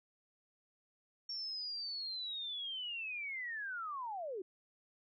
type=linear sweep; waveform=sine; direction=down; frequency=5510 to 349.2 Hz; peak=-39 dBFS; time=1.29-4.42 s; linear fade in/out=5 ms; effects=none